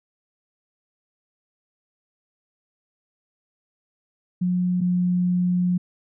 sine tone pair in turn, 180 / 179.08 Hz, F#3 / F3, -47 / +44 cents, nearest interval unison, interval 9 cents, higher first, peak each -19 / -18 dBFS, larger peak second, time 4.41-4.81 / 4.81-5.78 s, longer second, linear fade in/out 10 ms, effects none

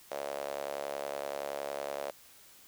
sawtooth tone with high-pass filter, 70.7 Hz, C#2, 35 cents sharp, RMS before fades -38 dBFS, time 0.11-2.11 s, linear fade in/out 5 ms, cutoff 580 Hz, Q 4.6, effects white hiss -57 dBFS RMS until 2.67 s

